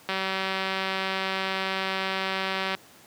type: click train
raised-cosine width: 0.3 ms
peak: -12 dBFS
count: 509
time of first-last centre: 0.09-2.75 s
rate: 191 Hz
effects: pink hiss -52 dBFS RMS until 3.06 s + high-pass 150 Hz 12 dB/octave